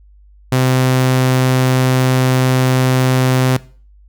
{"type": "tone", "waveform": "sawtooth", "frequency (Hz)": 129, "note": "C3", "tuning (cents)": -24, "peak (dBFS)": -7, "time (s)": [0.52, 3.57], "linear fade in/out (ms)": 5, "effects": ["noise-tail reverb RT60 0.4 s tail -19 dB re dry", "added 50 Hz sine -42 dBFS peak until 4.08 s"]}